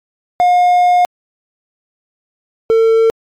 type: tone pair in turn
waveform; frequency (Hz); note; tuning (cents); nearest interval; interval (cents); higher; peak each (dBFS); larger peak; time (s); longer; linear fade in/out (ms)
triangle; 715 / 450.4; F5 / A4; +41 / +40; minor sixth; 801; first; -5; neither; 0.4-1.05 / 2.7-3.1; first; 0
effects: MP3 96 kbps